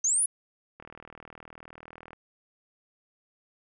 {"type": "linear sweep", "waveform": "sine", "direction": "up", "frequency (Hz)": [6100, 10548], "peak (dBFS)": -22, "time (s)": [0.04, 0.26], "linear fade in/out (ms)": 5}
{"type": "click train", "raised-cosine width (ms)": 0.5, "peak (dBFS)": -30, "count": 54, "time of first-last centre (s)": [0.8, 2.132], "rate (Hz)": 39.8}
{"effects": []}